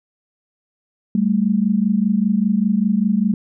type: tone pair together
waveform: sine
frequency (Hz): 194.93 / 220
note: G3 / A3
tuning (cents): -9 / 0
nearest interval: major second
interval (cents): 209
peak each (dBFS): -17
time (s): 1.15-3.34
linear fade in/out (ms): 2
effects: none